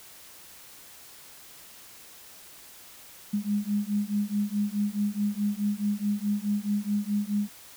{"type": "beating tone pair", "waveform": "sine", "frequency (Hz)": [203.5, 208.2], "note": ["G#3", "G#3"], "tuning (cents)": [-35, 5], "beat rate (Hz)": 4.7, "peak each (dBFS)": -28, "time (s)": [3.33, 7.49], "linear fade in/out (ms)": 10, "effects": ["white hiss -49 dBFS RMS until 7.76 s"]}